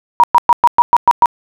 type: tone bursts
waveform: sine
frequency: 954 Hz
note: A#5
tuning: 40 cents sharp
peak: -3 dBFS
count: 8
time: 0.2-1.258 s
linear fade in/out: 0 ms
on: 36 ms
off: 110 ms
effects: none